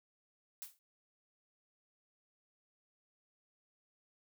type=noise with exponential decay; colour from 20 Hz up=blue; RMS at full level=-42 dBFS; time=0.62-0.79 s; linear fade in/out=0 ms; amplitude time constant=36 ms; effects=none